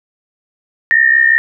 sine tone pair together, 1798.9 / 1864.7 Hz, A6 / A#6, +38 / 0 cents, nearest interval minor second, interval 62 cents, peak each -10 dBFS, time 0.91-1.38 s, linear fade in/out 0 ms, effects none

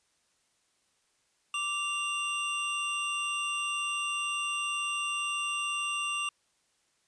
square tone pair together, 1174.7 / 2779 Hz, D6 / F7, 0 / -9 cents, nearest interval octave + minor third, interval 1491 cents, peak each -36 / -32 dBFS, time 1.54-6.29 s, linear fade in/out 2 ms, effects white hiss -72 dBFS RMS until 7.07 s + resampled to 22050 Hz

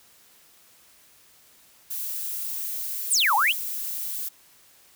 violet noise, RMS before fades -31 dBFS, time 1.9-4.29 s, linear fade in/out 10 ms
sine exponential two-way sweep, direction down then up, 11175 to 784 to 3440 Hz, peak -18 dBFS, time 3.1-3.53 s, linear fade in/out 20 ms, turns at 3.35 s
effects white hiss -56 dBFS RMS until 4.95 s

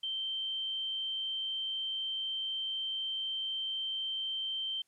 sine tone, 3124 Hz, G7, 7 cents flat, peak -33 dBFS, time 0.03-4.82 s, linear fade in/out 5 ms, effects white hiss -75 dBFS RMS until 4.87 s + low-pass 11000 Hz 12 dB/octave

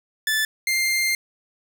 sawtooth tone pair in turn, 1748 / 2103 Hz, A6 / C7, -12 / +8 cents, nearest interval minor third, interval 320 cents, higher second, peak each -16 dBFS, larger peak neither, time 0.27-0.45 / 0.67-1.15 s, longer second, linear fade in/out 2 ms, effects none

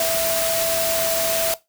sine tone in noise, 659.3 Hz, E5, in tune, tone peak -20 dBFS, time 0-1.54 s, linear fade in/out 2 ms, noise white, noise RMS -23 dBFS, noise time 0-1.54 s, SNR 0 dB, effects noise-tail reverb RT60 0.2 s tail -18 dB re dry

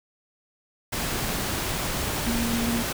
sine tone in noise, 233.1 Hz, A#3, in tune, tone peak -25 dBFS, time 2.26-2.83 s, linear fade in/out 10 ms, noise pink, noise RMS -28 dBFS, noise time 0.92-2.93 s, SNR 0 dB, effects none

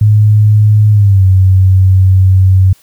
sine tone with pitch glide, 105.9 to 94.35 Hz, G#2 to F#2, +34 to +34 cents, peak -3 dBFS, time 0.01-2.73 s, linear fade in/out 5 ms, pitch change -200 cents, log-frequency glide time 0.91-1.25 s, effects white hiss -47 dBFS RMS until 2.82 s

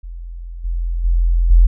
sine tone with level steps, 42.64 Hz, F1, 41 cents flat, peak -27 / -17 / -11 / -5 dBFS, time 0.03-1.67 s, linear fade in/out 10 ms, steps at 0.64 / 1.04 / 1.5 s, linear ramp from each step 10 ms, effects none

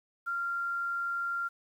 sine tone with quantisation, 1386 Hz, F6, 14 cents flat, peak -30 dBFS, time 0.26-1.49 s, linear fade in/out 20 ms, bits 10, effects none

